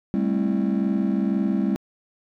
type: chord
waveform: triangle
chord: A minor seventh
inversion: third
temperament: just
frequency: 198 / 220 / 264 / 330 Hz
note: G3 / A3 / C4 / E4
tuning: +18 / 0 / +16 / +2 cents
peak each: -20 / -24 / -24 / -26 dBFS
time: 0.14-1.76 s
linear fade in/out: 0 ms
effects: tanh soft clip ceiling -11 dBFS